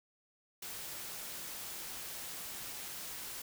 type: noise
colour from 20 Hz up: white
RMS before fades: -44 dBFS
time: 0.62-3.42 s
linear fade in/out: 5 ms
effects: none